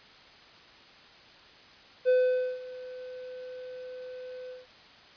triangle tone with ADSR envelope, 506 Hz, B4, 42 cents sharp, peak -17 dBFS, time 2.05-4.67 s, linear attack 36 ms, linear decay 500 ms, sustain -20 dB, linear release 170 ms, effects white hiss -53 dBFS RMS until 5.16 s + resampled to 11025 Hz

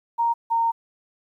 sine tone pair in turn, 932.3 / 920 Hz, A#5 / A#5, 0 / -23 cents, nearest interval unison, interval 23 cents, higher first, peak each -18 dBFS, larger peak neither, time 0.18-0.34 / 0.5-0.72 s, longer second, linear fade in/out 20 ms, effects 10-bit

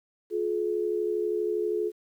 sine tone pair together, 353.6 / 426.1 Hz, F4 / G#4, +22 / +44 cents, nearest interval minor third, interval 322 cents, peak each -29 / -27 dBFS, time 0.3-1.92 s, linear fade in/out 50 ms, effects 10-bit

